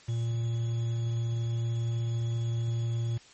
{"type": "tone with quantisation", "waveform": "triangle", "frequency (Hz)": 116.3, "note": "A#2", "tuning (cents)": -4, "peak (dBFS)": -25, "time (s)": [0.08, 3.18], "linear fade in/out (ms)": 10, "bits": 8, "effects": ["white hiss -55 dBFS RMS until 3.33 s", "MP3 32 kbps"]}